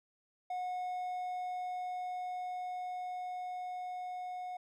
triangle tone with level ramp, 728 Hz, F#5, 28 cents flat, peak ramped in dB -33 to -37 dBFS, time 0.5-4.57 s, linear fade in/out 5 ms, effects none

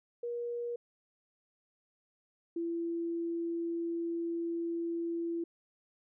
sine tone pair in turn, 476.4 / 336.9 Hz, A#4 / E4, +38 / +38 cents, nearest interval tritone, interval 600 cents, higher first, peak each -34 / -32 dBFS, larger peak second, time 0.23-0.76 / 2.56-5.44 s, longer second, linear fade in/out 5 ms, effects none

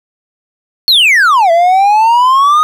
triangle exponential two-way sweep, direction down then up, 4435 to 659.3 to 1255 Hz, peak -3 dBFS, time 0.88-2.63 s, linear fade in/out 0 ms, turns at 1.51 s, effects none

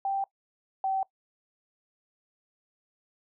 sine tone pair in turn, 784 / 769.6 Hz, G5 / G5, 0 / -32 cents, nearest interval unison, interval 32 cents, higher first, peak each -26 / -25 dBFS, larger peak second, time 0.05-0.24 / 0.84-1.03 s, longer neither, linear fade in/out 2 ms, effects noise-tail reverb RT60 0.1 s tail -21 dB re dry

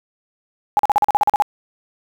sine tone bursts, 830.6 Hz, G#5, in tune, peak -10 dBFS, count 11, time 0.77-1.422 s, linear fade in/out 0 ms, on 22 ms, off 41 ms, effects 7-bit

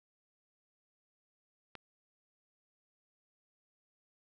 click, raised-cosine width 0.3 ms, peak -29 dBFS, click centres 1.753 s, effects none

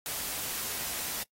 white noise, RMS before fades -35 dBFS, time 0.06-1.23 s, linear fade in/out 0 ms, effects noise-tail reverb RT60 0.1 s tail -23 dB re dry + AAC 48 kbps

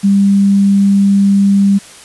sine tone with quantisation, 198.4 Hz, G3, 21 cents sharp, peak -6 dBFS, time 0.03-1.79 s, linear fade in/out 20 ms, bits 6, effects white hiss -36 dBFS RMS until 2.04 s + resampled to 24000 Hz

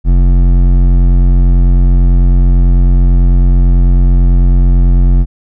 triangle tone with hard clipping, 44.54 Hz, F1, 35 cents sharp, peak -6 dBFS, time 0.04-5.26 s, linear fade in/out 50 ms, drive 15 dB, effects none

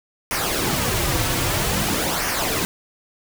pink noise with flanger, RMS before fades -22 dBFS, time 0.31-2.65 s, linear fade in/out 0 ms, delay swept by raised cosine 0.25 to 4.95 ms, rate 0.51 Hz, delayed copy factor -0.6, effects none

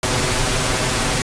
pink noise with comb filter, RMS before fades -19 dBFS, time 0.03-1.22 s, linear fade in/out 2 ms, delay 7.9 ms, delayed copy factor +0.65, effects resampled to 22050 Hz

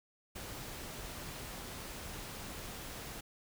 pink noise, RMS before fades -45 dBFS, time 0.35-3.21 s, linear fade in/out 10 ms, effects none

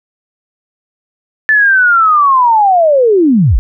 sine linear sweep, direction down, 1760 to 32 Hz, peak -5 dBFS, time 1.49-3.59 s, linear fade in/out 0 ms, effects none

